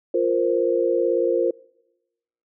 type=chord; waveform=sine; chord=F suspended fourth; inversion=none; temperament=just; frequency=349.2 / 465.6 / 523.8 Hz; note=F4 / Bb4 / C5; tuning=0 / -2 / +2 cents; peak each=-22 dBFS; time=0.14-1.51 s; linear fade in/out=5 ms; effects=noise-tail reverb RT60 1.0 s tail -25 dB re dry